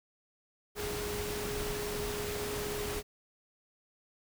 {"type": "tone in noise", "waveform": "sine", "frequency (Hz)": 415.3, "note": "G#4", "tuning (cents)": 0, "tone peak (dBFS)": -37, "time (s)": [0.75, 3.03], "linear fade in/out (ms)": 50, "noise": "pink", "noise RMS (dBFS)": -38, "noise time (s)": [0.75, 3.03], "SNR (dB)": -2, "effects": []}